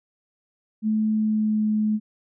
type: tone with pitch glide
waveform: sine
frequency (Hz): 216.5 to 214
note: A3 to A3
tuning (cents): -28 to -48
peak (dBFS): -19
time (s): 0.82-2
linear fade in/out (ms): 50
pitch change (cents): -20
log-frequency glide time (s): 1.11-1.65
effects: none